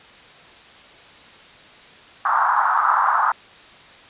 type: band-pass noise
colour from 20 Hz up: pink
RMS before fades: -18 dBFS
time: 2.25-3.32 s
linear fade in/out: 5 ms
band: 860 to 1400 Hz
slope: 48 dB/octave
effects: white hiss -45 dBFS RMS until 4.09 s + resampled to 8000 Hz